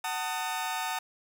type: chord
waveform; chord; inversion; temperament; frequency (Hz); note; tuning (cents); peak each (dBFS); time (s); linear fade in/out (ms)
sawtooth; D# diminished; first; just; 746.7 / 896 / 1244.5; F#5 / A5 / D#6; +16 / +31 / 0; -31 / -30 / -34; 0.04-0.99; 5
effects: none